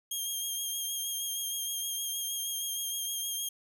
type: tone with vibrato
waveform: 10% pulse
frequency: 3226 Hz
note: G7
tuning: 49 cents sharp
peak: -25 dBFS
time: 0.11-3.49 s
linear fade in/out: 5 ms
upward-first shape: sine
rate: 6.4 Hz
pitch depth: 23 cents each way
effects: none